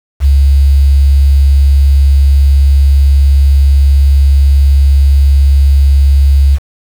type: tone with quantisation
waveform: sine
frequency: 69.3 Hz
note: C#2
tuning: in tune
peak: -3 dBFS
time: 0.2-6.59 s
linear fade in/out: 50 ms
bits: 5
effects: none